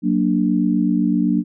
sine chord, Gb augmented, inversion none, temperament equal, 185 / 233.1 / 293.7 Hz, Gb3 / Bb3 / D4, 0 / 0 / 0 cents, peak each -19 dBFS, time 0.02-1.44 s, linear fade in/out 50 ms, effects none

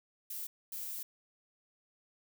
violet noise bursts at uneven times, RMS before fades -41 dBFS, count 2, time 0.3-0.47 / 0.72-1.03 s, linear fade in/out 5 ms, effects none

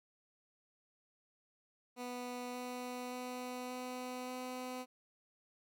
15% pulse tone with pitch steps, 246.9 / 248.5 / 250.1 / 251.7 / 253.3 Hz, B3 / B3 / B3 / B3 / B3, 0 / +11 / +22 / +33 / +44 cents, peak -35 dBFS, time 1.96-4.86 s, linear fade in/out 50 ms, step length 580 ms, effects none

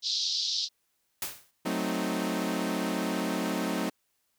pink band-pass noise, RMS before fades -30 dBFS, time 0.02-0.69 s, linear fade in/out 50 ms, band 3700 to 5400 Hz, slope 48 dB/octave
white noise with exponential decay, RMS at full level -30 dBFS, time 1.22-1.51 s, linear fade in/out 2 ms, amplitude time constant 62 ms
sawtooth chord, F# diminished seventh, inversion none, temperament equal with one note detuned, 185 / 220 / 260.3 / 311.1 Hz, F#3 / A3 / C4 / Eb4, 0 / 0 / -9 / 0 cents, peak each -30 dBFS, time 1.65-3.9 s, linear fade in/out 10 ms
effects white hiss -75 dBFS RMS until 4.38 s

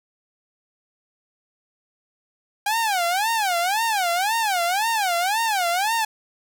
sawtooth tone with vibrato, 793 Hz, G5, 20 cents sharp, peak -16 dBFS, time 2.66-6.05 s, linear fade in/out 5 ms, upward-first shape sine, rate 1.9 Hz, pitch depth 260 cents each way, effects 8-bit

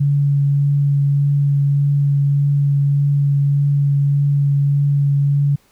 sine tone with vibrato, 141.8 Hz, C#3, 40 cents sharp, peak -12 dBFS, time 0-5.56 s, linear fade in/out 10 ms, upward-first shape triangle, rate 1.7 Hz, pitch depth 11 cents each way, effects pink hiss -56 dBFS RMS until 5.71 s

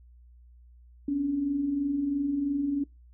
sine tone pair together, 261.4 / 284.4 Hz, C4 / C#4, -1 / +45 cents, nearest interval minor second, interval 146 cents, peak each -36 / -25 dBFS, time 1.08-2.84 s, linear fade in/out 5 ms, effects noise-tail reverb RT60 0.2 s tail -22 dB re dry + added 60 Hz sine -51 dBFS peak until 3.13 s

